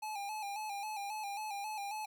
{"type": "tone with vibrato", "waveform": "square", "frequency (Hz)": 830.6, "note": "G#5", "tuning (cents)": 0, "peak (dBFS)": -39, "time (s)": [0.02, 2.06], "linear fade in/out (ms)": 10, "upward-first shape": "square", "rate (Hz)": 3.7, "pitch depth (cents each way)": 60, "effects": ["12-bit"]}